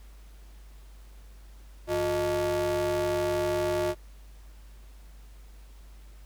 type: ring-modulated tone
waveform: square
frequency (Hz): 130.81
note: C3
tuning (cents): 0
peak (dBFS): -23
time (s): 1.87-3.95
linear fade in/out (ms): 50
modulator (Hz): 487
effects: added 50 Hz sine -46 dBFS peak until 6.25 s + pink hiss -60 dBFS RMS until 6.25 s